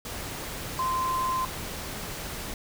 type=tone in noise; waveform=sine; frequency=1038 Hz; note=C6; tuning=14 cents flat; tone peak=-25 dBFS; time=0.79-1.45 s; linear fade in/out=2 ms; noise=pink; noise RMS=-36 dBFS; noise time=0.05-2.54 s; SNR=+8 dB; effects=none